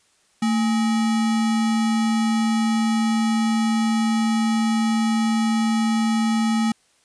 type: tone with sample-and-hold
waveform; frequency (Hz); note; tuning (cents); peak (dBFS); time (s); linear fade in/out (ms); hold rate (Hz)
sine; 223.6; A3; +28; -17; 0.42-6.72; 5; 1050
effects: white hiss -61 dBFS RMS until 7.04 s + resampled to 22050 Hz